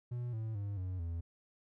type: tone with pitch steps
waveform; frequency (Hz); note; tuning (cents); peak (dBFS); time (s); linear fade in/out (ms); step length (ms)
triangle; 121.6 / 110.87 / 101.08 / 92.16 / 84.02; B2 / A2 / G#2 / F#2 / E2; -26 / +14 / -46 / -6 / +34; -34; 0.11-1.21; 10; 220
effects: none